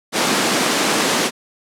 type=high-pass noise; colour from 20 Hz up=pink; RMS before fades=-17 dBFS; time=0.12-1.31 s; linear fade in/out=50 ms; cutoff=200 Hz; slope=24 dB/octave; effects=low-pass 9000 Hz 12 dB/octave